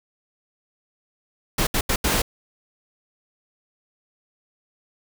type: noise bursts at uneven times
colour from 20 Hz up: pink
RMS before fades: -21 dBFS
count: 4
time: 1.58-1.67 / 1.74-1.81 / 1.89-1.96 / 2.04-2.22 s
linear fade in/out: 5 ms
effects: none